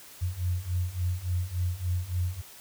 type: beating tone pair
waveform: sine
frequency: 87.31 / 90.81 Hz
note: F2 / F#2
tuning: 0 / -32 cents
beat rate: 3.5 Hz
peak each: -31 / -29 dBFS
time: 0.21-2.42 s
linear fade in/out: 20 ms
effects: white hiss -49 dBFS RMS until 2.6 s